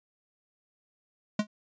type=tone with exponential decay; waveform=square; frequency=210.8 Hz; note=G#3; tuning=26 cents sharp; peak=-21 dBFS; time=1.39-1.47 s; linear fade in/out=5 ms; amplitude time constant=17 ms; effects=resampled to 16000 Hz